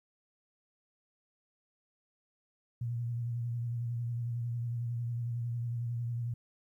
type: tone with vibrato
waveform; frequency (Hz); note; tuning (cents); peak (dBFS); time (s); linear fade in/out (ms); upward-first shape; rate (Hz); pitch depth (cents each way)
sine; 118.6; A#2; +30; -32; 2.81-6.34; 5; sine; 11; 34
effects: 12-bit